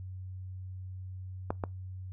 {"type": "clicks", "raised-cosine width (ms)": 1, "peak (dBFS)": [-16, -18], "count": 2, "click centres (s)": [1.505, 1.638], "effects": ["noise-tail reverb RT60 0.2 s tail -24 dB re dry", "added 93 Hz sine -39 dBFS peak until 2.12 s"]}